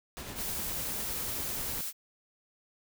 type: noise with tremolo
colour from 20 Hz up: pink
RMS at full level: -40 dBFS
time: 0.17-1.81 s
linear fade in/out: 0 ms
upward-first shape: triangle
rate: 10 Hz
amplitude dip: 40%
type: noise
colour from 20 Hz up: blue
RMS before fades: -36 dBFS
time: 0.35-1.93 s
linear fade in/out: 50 ms
effects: none